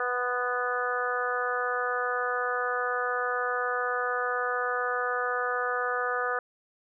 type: harmonic tone with a mistuned harmonic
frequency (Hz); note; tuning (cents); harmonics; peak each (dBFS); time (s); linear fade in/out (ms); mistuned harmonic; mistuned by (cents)
246.9; B3; 0; 2 / 3 / 4 / 5 / 6 / 7; -32 / -35 / -40 / -31 / -32 / -36; 0-6.39; 2; 4; +26
effects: none